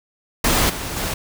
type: noise with level steps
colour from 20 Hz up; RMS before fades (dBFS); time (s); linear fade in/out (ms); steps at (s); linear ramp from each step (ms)
pink; -17 / -28 / -24; 0.44-1.14; 5; 0.69 / 0.96; 10
effects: none